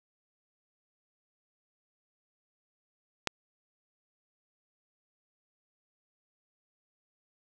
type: click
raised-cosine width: 0.2 ms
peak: -10 dBFS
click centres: 3.273 s
effects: none